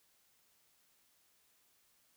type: silence
effects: white hiss -72 dBFS RMS until 2.16 s